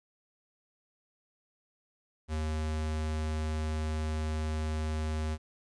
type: tone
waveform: square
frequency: 77.78 Hz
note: D#2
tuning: in tune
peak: -31 dBFS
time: 2.28-5.38 s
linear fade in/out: 50 ms
effects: resampled to 22050 Hz + 12-bit